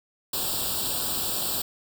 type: noise with comb filter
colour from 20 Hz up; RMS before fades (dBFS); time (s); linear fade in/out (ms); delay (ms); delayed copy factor
white; -28; 0.33-1.62; 5; 0.24; +0.95
effects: none